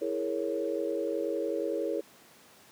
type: chord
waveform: sine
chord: A# half-diminished seventh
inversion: second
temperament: equal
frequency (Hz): 329.6 / 415.3 / 466.2 / 554.4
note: E4 / G#4 / A#4 / C#5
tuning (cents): 0 / 0 / 0 / 0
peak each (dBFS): -34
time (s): 0.01-2.01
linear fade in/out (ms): 10
effects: pink hiss -56 dBFS RMS until 2.71 s + high-pass 200 Hz 12 dB/octave